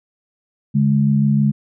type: tone pair together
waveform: sine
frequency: 142.98 / 209.3 Hz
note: D3 / G#3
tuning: -46 / +14 cents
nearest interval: perfect fifth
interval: 660 cents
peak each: -15 dBFS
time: 0.74-1.52 s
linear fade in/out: 20 ms
effects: none